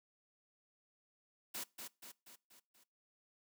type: noise with echo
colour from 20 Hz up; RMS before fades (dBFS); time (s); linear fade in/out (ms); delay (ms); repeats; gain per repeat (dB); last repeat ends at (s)
white; -43; 1.54-1.64; 10; 240; 5; -5; 2.84
effects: noise-tail reverb RT60 0.3 s tail -23 dB re dry + high-pass 150 Hz 12 dB/octave